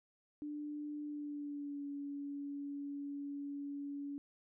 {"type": "tone with pitch glide", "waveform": "sine", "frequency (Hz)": [296.1, 283.9], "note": ["D4", "C#4"], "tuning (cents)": [14, 41], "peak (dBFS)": -40, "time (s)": [0.42, 4.18], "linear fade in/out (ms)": 0, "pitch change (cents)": -73, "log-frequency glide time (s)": [1.04, 1.86], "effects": []}